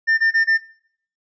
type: tone bursts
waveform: triangle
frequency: 1800 Hz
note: A6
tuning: 39 cents sharp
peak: -12 dBFS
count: 4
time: 0.07-0.579 s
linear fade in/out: 20 ms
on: 110 ms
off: 23 ms
effects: noise-tail reverb RT60 0.6 s tail -20 dB re dry + resampled to 16000 Hz